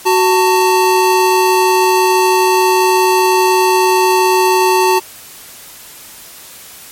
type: tone pair together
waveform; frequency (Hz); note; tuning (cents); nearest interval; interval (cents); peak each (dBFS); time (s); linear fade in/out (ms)
square; 372.4 / 893; F#4 / A5; +11 / +25; octave + minor third; 1514; -12; 0.05-5; 20
effects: white hiss -35 dBFS RMS until 6.91 s + MP3 64 kbps